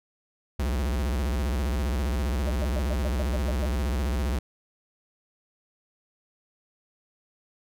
square tone with vibrato, 65.9 Hz, C2, 13 cents sharp, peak -25 dBFS, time 0.59-4.39 s, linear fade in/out 5 ms, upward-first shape square, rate 15 Hz, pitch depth 180 cents each way
sine tone bursts, 600 Hz, D5, 37 cents sharp, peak -31 dBFS, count 9, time 2.47-3.656 s, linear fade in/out 5 ms, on 34 ms, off 110 ms
effects none

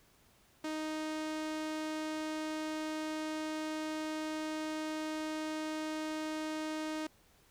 sawtooth tone with low-pass filter, 311.1 Hz, D#4, in tune, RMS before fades -38 dBFS, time 0.64-7.07 s, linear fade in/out 5 ms, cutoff 8400 Hz, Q 0.72, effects pink hiss -66 dBFS RMS until 7.5 s

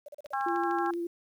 sine tone bursts, 586 Hz, D5, 4 cents flat, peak -40 dBFS, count 5, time 0.06-0.329 s, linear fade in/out 5 ms, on 25 ms, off 36 ms
click train, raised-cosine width 0.2 ms, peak -31 dBFS, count 10, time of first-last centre 0.26-0.937 s, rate 13.3 Hz
harmonic tone, 270 Hz, C#4, 45 cents flat, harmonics 3 / 4 / 5 / 6, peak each -30 / -35 / -36 / -38 dBFS, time 0.33-0.91 s, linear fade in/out 5 ms
sine tone with vibrato, 343 Hz, F4, 31 cents flat, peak -30 dBFS, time 0.46-1.07 s, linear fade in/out 5 ms, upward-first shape sine, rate 12 Hz, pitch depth 18 cents each way
effects 10-bit

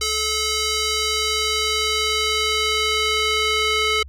square tone with band-pass filter sweep, 432.3 Hz, A4, 31 cents flat, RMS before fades -21 dBFS, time 0.01-4.03 s, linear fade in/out 5 ms, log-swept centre 5200 to 2800 Hz, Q 1.2, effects added 68 Hz sine -36 dBFS peak until 4.08 s

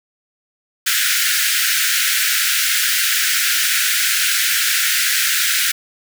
pink high-pass noise, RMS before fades -17 dBFS, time 0.86-5.72 s, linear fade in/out 10 ms, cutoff 1400 Hz, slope 96 dB/octave, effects none

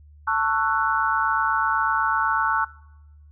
sine chord, F# minor seventh, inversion first, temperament just, 888 / 1110 / 1332 / 1480 Hz, A5 / C#6 / E6 / F#6, +16 / +2 / +18 / 0 cents, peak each -25 dBFS, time 0.27-2.65 s, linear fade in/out 10 ms, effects noise-tail reverb RT60 1.0 s tail -22 dB re dry + added 74 Hz sine -46 dBFS peak until 3.31 s

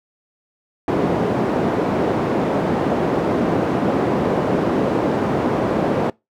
white band-pass noise, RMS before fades -19 dBFS, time 0.88-6.1 s, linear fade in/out 2 ms, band 150 to 490 Hz, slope 12 dB/octave, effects noise-tail reverb RT60 0.2 s tail -23 dB re dry

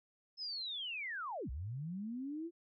sine linear two-way sweep, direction down then up, 5250 to 56.4 to 346.8 Hz, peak -39 dBFS, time 0.37-2.51 s, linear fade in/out 50 ms, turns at 1.5 s, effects none

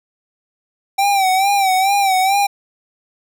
square tone with vibrato, 776 Hz, G5, 18 cents flat, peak -13 dBFS, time 0.98-2.47 s, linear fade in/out 10 ms, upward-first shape sine, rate 2.3 Hz, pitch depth 74 cents each way, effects none

